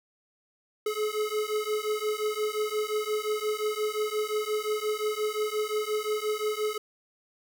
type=beating tone pair; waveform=square; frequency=423.6 / 429.3 Hz; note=G#4 / A4; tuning=+34 / -43 cents; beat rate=5.7 Hz; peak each=-31 dBFS; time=0.86-6.78 s; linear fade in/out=5 ms; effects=none